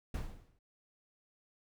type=noise with exponential decay; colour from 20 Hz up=brown; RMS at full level=-33 dBFS; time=0.14-0.59 s; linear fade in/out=5 ms; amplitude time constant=96 ms; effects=none